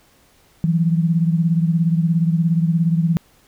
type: beating tone pair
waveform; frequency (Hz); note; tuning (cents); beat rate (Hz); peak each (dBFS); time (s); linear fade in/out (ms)
sine; 164.1 / 181.1; E3 / F#3; -8 / -37; 17; -15 / -21; 0.64-3.17; 0
effects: pink hiss -55 dBFS RMS until 3.47 s